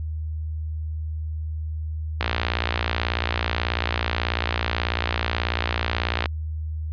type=click train; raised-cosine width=0.3 ms; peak=-6 dBFS; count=237; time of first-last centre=2.21-6.258 s; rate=58.3 Hz; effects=added 78 Hz sine -26 dBFS peak until 6.92 s + resampled to 11025 Hz